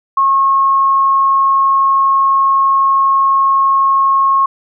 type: tone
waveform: sine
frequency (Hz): 1087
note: C#6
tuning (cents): -34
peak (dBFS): -8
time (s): 0.17-4.46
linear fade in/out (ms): 5
effects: none